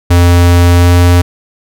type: tone with pitch glide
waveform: square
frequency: 87.31 to 87.97 Hz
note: F2 to F2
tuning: 0 to +13 cents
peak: -4 dBFS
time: 0.1-1.22 s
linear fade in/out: 10 ms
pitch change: +13 cents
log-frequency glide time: 0.71-0.95 s
effects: none